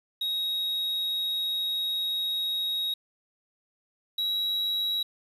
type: tone pair in turn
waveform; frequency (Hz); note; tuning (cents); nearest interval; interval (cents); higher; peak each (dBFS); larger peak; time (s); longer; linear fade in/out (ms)
triangle; 3783 / 3871; A#7 / B7; +25 / -35; unison; 40; second; -25 / -24; second; 0.21-2.94 / 4.18-5.03; first; 5
effects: resampled to 32000 Hz + 9-bit